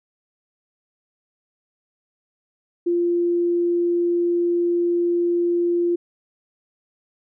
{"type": "tone", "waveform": "sine", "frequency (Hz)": 346.6, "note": "F4", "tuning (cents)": -13, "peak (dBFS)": -17, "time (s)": [2.86, 5.96], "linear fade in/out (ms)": 10, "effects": []}